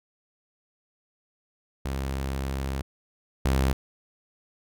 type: tone pair in turn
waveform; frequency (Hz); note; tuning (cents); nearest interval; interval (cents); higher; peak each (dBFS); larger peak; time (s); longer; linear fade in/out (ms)
sawtooth; 67.3 / 66.45; C2 / C2; +49 / +27; unison; 22; first; -24 / -17; second; 1.85-2.82 / 3.45-3.73; first; 5
effects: none